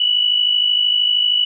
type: tone pair together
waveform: sine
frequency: 2907 / 2960 Hz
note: F#7 / F#7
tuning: -31 / 0 cents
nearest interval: unison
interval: 31 cents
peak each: -20 / -14 dBFS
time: 0-1.45 s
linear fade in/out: 5 ms
effects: none